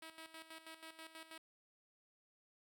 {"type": "tone with tremolo", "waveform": "5% pulse", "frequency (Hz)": 321.9, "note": "E4", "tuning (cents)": -41, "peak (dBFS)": -39, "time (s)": [0.02, 1.38], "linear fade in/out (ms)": 5, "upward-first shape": "square", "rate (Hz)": 6.2, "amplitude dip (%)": 70, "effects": []}